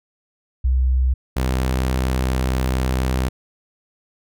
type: tone pair in turn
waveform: sine / sawtooth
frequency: 64 / 64.23 Hz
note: C2 / C2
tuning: -38 / -31 cents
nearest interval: unison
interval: 7 cents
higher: second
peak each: -14 dBFS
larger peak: neither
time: 0.64-1.14 / 1.36-3.29 s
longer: second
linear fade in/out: 10 ms
effects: none